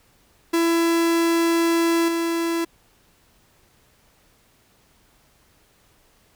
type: tone with level steps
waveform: 45% pulse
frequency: 334.4 Hz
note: E4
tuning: 25 cents sharp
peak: -17 / -21 dBFS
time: 0.53-2.65 s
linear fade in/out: 10 ms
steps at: 2.08 s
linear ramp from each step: 5 ms
effects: pink hiss -59 dBFS RMS until 6.35 s